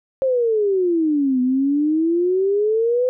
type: exponential two-way sweep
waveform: sine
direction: down then up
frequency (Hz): 540 to 249.1 to 511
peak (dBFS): -15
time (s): 0.22-3.09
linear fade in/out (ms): 0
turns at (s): 1.41
effects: none